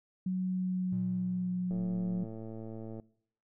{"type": "tone with pitch glide", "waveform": "sine", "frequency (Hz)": [185, 181.09], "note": ["F#3", "F#3"], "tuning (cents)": [0, -37], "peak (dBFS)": -29, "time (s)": [0.26, 2.24], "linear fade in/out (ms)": 5, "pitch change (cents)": -37, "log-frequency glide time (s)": [0.42, 1.52]}
{"type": "tone with exponential decay", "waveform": "triangle", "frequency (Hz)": 117.3, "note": "A#2", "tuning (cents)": 11, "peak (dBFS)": -35, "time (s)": [0.92, 2.95], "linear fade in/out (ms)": 5, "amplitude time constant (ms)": 440}
{"type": "click train", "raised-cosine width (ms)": 2, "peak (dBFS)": -31, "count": 144, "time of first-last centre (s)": [1.71, 2.998], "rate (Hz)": 111}
{"effects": ["noise-tail reverb RT60 0.7 s tail -23 dB re dry"]}